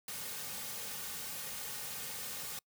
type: noise with comb filter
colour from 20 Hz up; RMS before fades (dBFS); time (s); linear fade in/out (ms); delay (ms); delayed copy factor
white; -42; 0.08-2.59; 2; 3; -0.7
effects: noise-tail reverb RT60 0.1 s tail -26 dB re dry